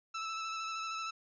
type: tone with vibrato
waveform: sawtooth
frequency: 1316 Hz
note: E6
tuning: 3 cents flat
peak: -33 dBFS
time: 0.14-1.11 s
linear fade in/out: 10 ms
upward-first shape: square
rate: 13 Hz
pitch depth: 14 cents each way
effects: resampled to 16000 Hz